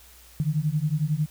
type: beating tone pair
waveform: sine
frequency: 146.83 / 157.83 Hz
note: D3 / D#3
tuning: 0 / +25 cents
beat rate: 11 Hz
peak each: -25 dBFS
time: 0.4-1.26 s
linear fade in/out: 0 ms
effects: added 60 Hz sine -53 dBFS peak until 1.3 s + white hiss -52 dBFS RMS until 1.3 s

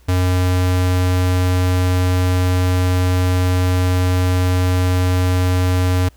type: tone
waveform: square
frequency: 91 Hz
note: F#2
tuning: 28 cents flat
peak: -14 dBFS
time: 0.08-6.09 s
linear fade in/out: 10 ms
effects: added 60 Hz sine -46 dBFS peak until 6.16 s + pink hiss -55 dBFS RMS until 6.16 s

